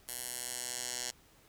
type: tone with band-pass filter sweep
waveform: 10% pulse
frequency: 123.47 Hz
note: B2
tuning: in tune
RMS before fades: -40 dBFS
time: 0.08-1.11 s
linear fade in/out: 5 ms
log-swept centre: 11000 to 6600 Hz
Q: 1.6
effects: pink hiss -63 dBFS RMS until 1.48 s